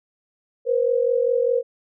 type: tone pair together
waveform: sine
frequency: 476.9 / 521.9 Hz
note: A#4 / C5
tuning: +39 / -4 cents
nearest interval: major second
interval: 157 cents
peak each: -19 / -21 dBFS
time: 0.65-1.63 s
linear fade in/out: 50 ms
effects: none